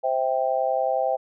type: chord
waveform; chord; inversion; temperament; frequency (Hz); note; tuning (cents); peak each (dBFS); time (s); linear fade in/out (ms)
sine; C major; none; just; 523.3 / 654.1 / 784.9; C5 / E5 / G5; 0 / -14 / +2; -25; 0.03-1.17; 20
effects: none